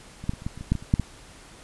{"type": "clicks", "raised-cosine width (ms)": 5, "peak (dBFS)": [-24, -11, -23, -28, -16, -26, -23, -8, -17, -28, -6, -11], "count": 12, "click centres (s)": [0.24, 0.294, 0.336, 0.421, 0.465, 0.576, 0.61, 0.72, 0.753, 0.825, 0.939, 0.997], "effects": ["pink hiss -48 dBFS RMS until 1.63 s", "resampled to 24000 Hz"]}